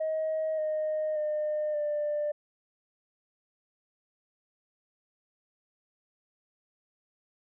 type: tone with pitch steps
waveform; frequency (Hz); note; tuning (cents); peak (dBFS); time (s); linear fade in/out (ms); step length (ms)
sine; 631 / 618.4 / 606 / 593.9; D#5 / D#5 / D#5 / D5; +24 / -11 / -46 / +19; -26; 0-2.32; 10; 580
effects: tanh soft clip ceiling -24 dBFS